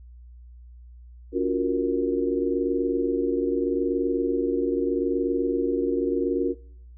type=chord; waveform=sine; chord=Gb major seventh; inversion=second; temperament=equal with one note detuned; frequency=281.9 / 349.2 / 370 / 466.2 Hz; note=Db4 / F4 / Gb4 / Bb4; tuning=+29 / 0 / 0 / 0 cents; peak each=-27 dBFS; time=1.32-6.55 s; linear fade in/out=50 ms; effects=noise-tail reverb RT60 0.7 s tail -23 dB re dry + added 60 Hz sine -43 dBFS peak until 6.97 s